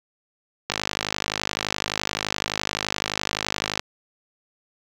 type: click train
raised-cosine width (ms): 0.2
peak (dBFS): -5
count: 161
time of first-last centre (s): 0.7-3.795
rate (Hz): 51.7
effects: high-pass 60 Hz 12 dB/octave + 7-bit